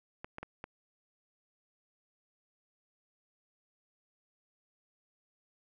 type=clicks; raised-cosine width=0.5 ms; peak=-26 dBFS; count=4; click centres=0.245 / 0.384 / 0.43 / 0.641 s; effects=none